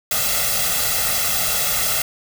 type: noise with comb filter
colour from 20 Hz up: white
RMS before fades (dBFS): -20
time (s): 0.11-2.02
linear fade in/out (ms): 2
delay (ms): 1.5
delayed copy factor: +1
effects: none